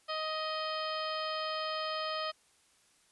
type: harmonic tone with a mistuned harmonic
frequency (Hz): 626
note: D#5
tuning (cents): +10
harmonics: 1 / 2 / 3 / 4 / 5 / 6 / 7 / 8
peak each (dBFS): -38 / -37 / -45 / -47 / -42 / -52 / -45 / -45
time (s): 0.08-2.32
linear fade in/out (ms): 20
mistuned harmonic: 7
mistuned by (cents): -36
effects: white hiss -67 dBFS RMS until 3.11 s + resampled to 24000 Hz